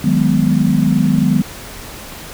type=chord; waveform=sine; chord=G# minor seventh; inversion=second; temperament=equal with one note detuned; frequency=157.01 / 185 / 207.7 / 246.9 Hz; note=D#3 / F#3 / G#3 / B3; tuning=+16 / 0 / 0 / 0 cents; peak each=-16 dBFS; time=0.04-1.42 s; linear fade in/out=5 ms; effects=pink hiss -32 dBFS RMS until 2.33 s